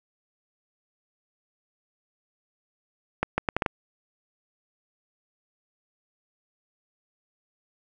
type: accelerating click train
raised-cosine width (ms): 0.5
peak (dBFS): -8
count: 6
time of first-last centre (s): 3.23-3.662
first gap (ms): 150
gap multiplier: 0.72
effects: none